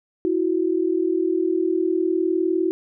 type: tone pair together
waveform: sine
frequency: 329.6 / 369.4 Hz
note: E4 / F#4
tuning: 0 / -3 cents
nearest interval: major second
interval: 197 cents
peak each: -21 dBFS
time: 0.25-2.71 s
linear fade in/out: 0 ms
effects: none